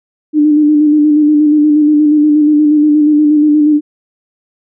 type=tone with vibrato; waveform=sine; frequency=299.9 Hz; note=D4; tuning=36 cents sharp; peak=-5 dBFS; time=0.33-3.81 s; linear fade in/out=50 ms; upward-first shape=square; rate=8.4 Hz; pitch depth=26 cents each way; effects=none